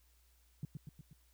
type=tone with echo; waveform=sine; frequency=148.2 Hz; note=D3; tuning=16 cents sharp; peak=-36 dBFS; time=0.63-0.65 s; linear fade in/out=2 ms; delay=120 ms; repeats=4; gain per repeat=-4 dB; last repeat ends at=1.13 s; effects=added 60 Hz sine -67 dBFS peak until 1.33 s + white hiss -73 dBFS RMS until 1.33 s